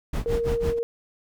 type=noise with tremolo; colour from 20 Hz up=brown; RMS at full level=-25 dBFS; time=0.13-0.79 s; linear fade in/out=5 ms; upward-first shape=sine; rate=6 Hz; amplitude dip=95%
type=tone; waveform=sine; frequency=466.2 Hz; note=A#4; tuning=in tune; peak=-23 dBFS; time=0.26-0.83 s; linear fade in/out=0 ms
effects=none